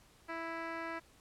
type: tone with low-pass filter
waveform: 10% pulse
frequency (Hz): 330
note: E4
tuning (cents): +2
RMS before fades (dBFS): -41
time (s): 0.28-1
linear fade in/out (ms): 20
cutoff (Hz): 2400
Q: 1.2
effects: pink hiss -64 dBFS RMS until 1.2 s + low-pass 12000 Hz 12 dB/octave